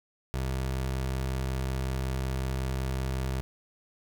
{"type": "tone", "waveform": "25% pulse", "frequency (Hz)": 65.41, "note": "C2", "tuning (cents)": 0, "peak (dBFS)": -25, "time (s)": [0.34, 3.41], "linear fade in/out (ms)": 0, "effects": []}